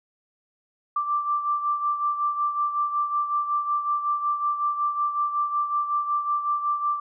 sine beating tone pair, 1174.7 / 1180.1 Hz, D6 / D6, 0 / +8 cents, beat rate 5.4 Hz, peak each -23 / -30 dBFS, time 0.96-7 s, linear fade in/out 5 ms, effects none

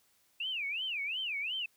sine tone with vibrato, 2629 Hz, E7, 5 cents flat, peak -33 dBFS, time 0.4-1.66 s, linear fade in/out 5 ms, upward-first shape sine, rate 2.8 Hz, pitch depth 300 cents each way, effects white hiss -70 dBFS RMS until 1.76 s

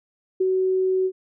sine tone with ADSR envelope, 375.1 Hz, F#4, 24 cents sharp, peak -16 dBFS, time 0.4-1.12 s, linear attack 10 ms, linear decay 25 ms, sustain -2 dB, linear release 63 ms, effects none

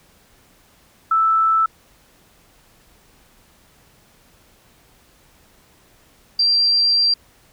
sine tone pair in turn, 1318.5 / 4723 Hz, E6 / D8, 0 / +9 cents, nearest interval octave + minor seventh, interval 2209 cents, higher second, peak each -13 / -13 dBFS, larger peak neither, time 1.11-1.66 / 6.39-7.14 s, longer second, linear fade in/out 5 ms, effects pink hiss -54 dBFS RMS until 7.52 s

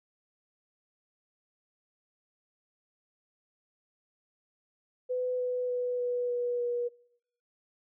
sine tone with pitch steps, 502 / 498 / 493.9 / 490 / 486 / 482.1 Hz, B4 / B4 / B4 / B4 / B4 / B4, +28 / +14 / 0 / -14 / -28 / -42 cents, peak -28 dBFS, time 5.09-6.89 s, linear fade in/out 20 ms, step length 300 ms, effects noise-tail reverb RT60 0.8 s tail -26 dB re dry

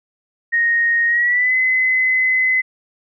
sine tone with pitch glide, 1864.7 to 2033 Hz, A#6 to B6, 0 to +50 cents, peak -13 dBFS, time 0.52-2.62 s, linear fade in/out 20 ms, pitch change +150 cents, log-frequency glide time 1.07-1.55 s, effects none

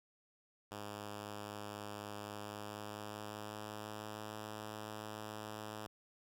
5% pulse tone with pitch glide, 103.83 to 107.06 Hz, G#2 to A2, 0 to -47 cents, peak -33 dBFS, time 0.71-5.87 s, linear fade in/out 5 ms, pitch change +53 cents, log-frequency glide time 2.25-4.38 s, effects none

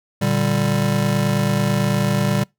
square chord, G minor, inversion first, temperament just, 117.6 / 147 / 196 Hz, Bb2 / D3 / G3, +16 / +2 / 0 cents, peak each -23 / -22 / -21 dBFS, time 0.21-2.44 s, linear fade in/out 10 ms, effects noise-tail reverb RT60 0.2 s tail -26 dB re dry

